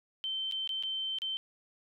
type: tone with dropouts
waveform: sine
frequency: 3100 Hz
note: G7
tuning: 20 cents flat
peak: -32 dBFS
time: 0.24-1.37 s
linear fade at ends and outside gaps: 0 ms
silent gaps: 0.513-0.522 / 0.675-0.692 / 0.826-0.835 / 1.186-1.219 s
effects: none